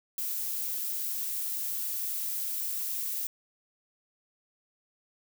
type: noise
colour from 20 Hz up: violet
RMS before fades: -33 dBFS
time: 0.18-3.27 s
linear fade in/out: 2 ms
effects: none